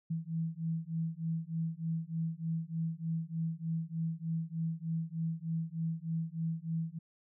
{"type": "beating tone pair", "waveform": "sine", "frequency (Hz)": [161.8, 165.1], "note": ["E3", "E3"], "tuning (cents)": [-32, 3], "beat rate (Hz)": 3.3, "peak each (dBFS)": [-36, -36], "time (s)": [0.1, 6.99], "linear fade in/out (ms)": 10, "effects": []}